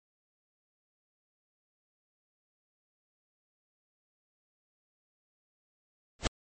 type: noise with exponential growth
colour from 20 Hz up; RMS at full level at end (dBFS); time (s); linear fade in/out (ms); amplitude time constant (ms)
pink; -21; 6.19-6.27; 1; 16
effects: MP3 32 kbps